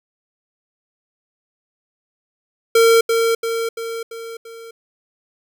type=tone with echo; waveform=square; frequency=457.5 Hz; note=A#4; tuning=32 cents flat; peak=-10 dBFS; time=2.75-3.01 s; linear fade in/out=5 ms; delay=340 ms; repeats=5; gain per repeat=-5 dB; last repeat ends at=4.71 s; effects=none